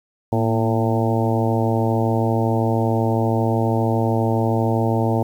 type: harmonic tone with a mistuned harmonic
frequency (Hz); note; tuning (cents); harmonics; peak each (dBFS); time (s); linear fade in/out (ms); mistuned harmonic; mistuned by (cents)
112.6; A2; +40; 1 / 2 / 3 / 4 / 5 / 6 / 7 / 8; -20 / -23 / -25 / -26 / -27 / -28 / -28 / -29; 0.32-5.23; 5; 2; +53
effects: 8-bit